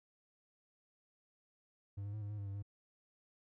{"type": "tone with pitch steps", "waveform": "triangle", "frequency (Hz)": [99.9, 101.9, 107.1, 102.1, 105.1, 100.4, 98.6, 101.2], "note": ["G2", "G#2", "A2", "G#2", "G#2", "G2", "G2", "G#2"], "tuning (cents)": [33, -32, -46, -29, 21, 42, 11, -44], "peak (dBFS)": -38, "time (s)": [1.97, 2.626], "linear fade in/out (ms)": 10, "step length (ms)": 82, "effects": []}